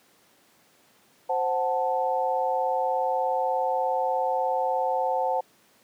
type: chord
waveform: sine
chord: F# diminished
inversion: second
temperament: equal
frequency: 523.3 / 740 / 880 Hz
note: C5 / F#5 / A5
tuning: 0 / 0 / 0 cents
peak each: -27 dBFS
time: 1.29-5.41 s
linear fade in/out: 10 ms
effects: pink hiss -60 dBFS RMS until 5.83 s + high-pass 200 Hz 12 dB/octave